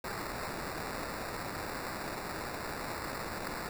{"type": "noise with sample-and-hold", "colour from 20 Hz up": "violet", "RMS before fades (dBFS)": -39, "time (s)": [0.04, 3.69], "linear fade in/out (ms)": 2, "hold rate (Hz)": 3150, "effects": []}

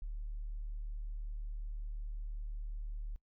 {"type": "tone", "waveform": "sine", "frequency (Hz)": 37.27, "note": "D1", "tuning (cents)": 26, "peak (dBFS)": -37, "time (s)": [0.02, 3.16], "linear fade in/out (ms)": 0, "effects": ["noise-tail reverb RT60 0.1 s tail -22 dB re dry", "tanh soft clip ceiling -33 dBFS"]}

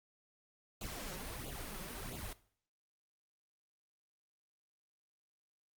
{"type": "noise with flanger", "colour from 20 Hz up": "pink", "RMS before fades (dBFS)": -44, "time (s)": [0.81, 2.33], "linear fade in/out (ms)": 2, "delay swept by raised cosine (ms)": [0.27, 5.47], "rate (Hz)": 1.5, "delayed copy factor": 0.85, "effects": ["noise-tail reverb RT60 0.5 s tail -17 dB re dry", "Opus 48 kbps"]}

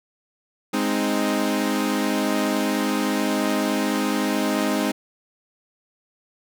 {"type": "chord", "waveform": "sawtooth", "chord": "Ab major", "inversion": "none", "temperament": "equal", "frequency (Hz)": [207.7, 261.6, 311.1], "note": ["Ab3", "C4", "Eb4"], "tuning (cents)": [0, 0, 0], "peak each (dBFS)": -21, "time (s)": [0.73, 4.92], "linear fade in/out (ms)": 10, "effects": []}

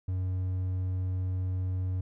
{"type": "tone", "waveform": "triangle", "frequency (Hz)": 92.5, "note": "F#2", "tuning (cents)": 0, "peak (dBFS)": -26, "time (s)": [0.08, 2.01], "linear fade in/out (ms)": 5, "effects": []}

